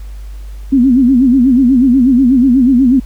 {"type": "tone with vibrato", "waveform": "sine", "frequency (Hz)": 255.6, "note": "C4", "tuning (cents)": -40, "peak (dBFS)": -5, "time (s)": [0.72, 3], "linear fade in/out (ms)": 10, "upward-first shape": "sine", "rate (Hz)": 8.2, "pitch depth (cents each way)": 140, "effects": ["added 50 Hz sine -24 dBFS peak until 3.05 s", "pink hiss -46 dBFS RMS until 3.05 s"]}